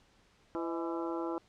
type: harmonic tone with a mistuned harmonic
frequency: 167.6 Hz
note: E3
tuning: 29 cents sharp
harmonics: 2 / 3 / 4 / 5 / 6 / 7 / 8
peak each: -35 / -41 / -44 / -44 / -44 / -49 / -46 dBFS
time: 0.55-1.38 s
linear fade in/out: 0 ms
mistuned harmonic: 4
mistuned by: -91 cents
effects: pink hiss -66 dBFS RMS until 1.48 s + low-pass 6000 Hz 12 dB/octave